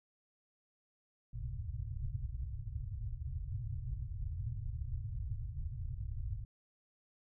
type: low-pass noise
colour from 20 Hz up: white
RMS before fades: -40 dBFS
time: 1.33-6.45 s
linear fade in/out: 5 ms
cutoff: 130 Hz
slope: 96 dB/octave
effects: none